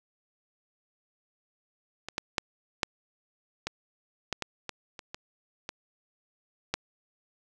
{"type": "clicks", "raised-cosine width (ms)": 0.2, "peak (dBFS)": [-19, -12, -8, -7, -14, -12, -14, -17, -24, -20, -18, -10], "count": 12, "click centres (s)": [2.086, 2.181, 2.382, 2.832, 3.67, 4.327, 4.423, 4.693, 4.992, 5.145, 5.691, 6.74], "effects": []}